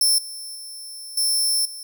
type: tone with level steps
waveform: 20% pulse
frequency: 5350 Hz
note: E8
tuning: 25 cents sharp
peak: -10 / -27 / -29 / -13 / -28 dBFS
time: 0.01-1.83 s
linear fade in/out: 2 ms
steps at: 0.18 / 0.55 / 1.17 / 1.65 s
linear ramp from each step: 5 ms
effects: none